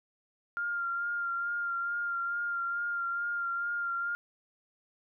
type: tone with vibrato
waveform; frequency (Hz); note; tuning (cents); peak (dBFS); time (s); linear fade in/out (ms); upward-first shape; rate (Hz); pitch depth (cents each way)
sine; 1396.9; F6; 0; -30; 0.57-4.15; 0; sine; 2.3; 22
effects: none